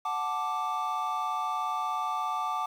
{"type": "chord", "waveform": "triangle", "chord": "D major", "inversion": "first", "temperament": "equal with one note detuned", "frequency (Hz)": [740, 877, 1174.7], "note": ["F#5", "A5", "D6"], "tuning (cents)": [0, -6, 0], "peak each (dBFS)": [-33, -32, -29], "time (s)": [0.05, 2.66], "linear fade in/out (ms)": 5, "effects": ["9-bit"]}